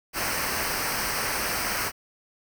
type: noise with comb filter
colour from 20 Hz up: pink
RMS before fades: -28 dBFS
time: 0.13-1.92 s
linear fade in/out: 50 ms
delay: 0.28 ms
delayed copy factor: -0.7
effects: none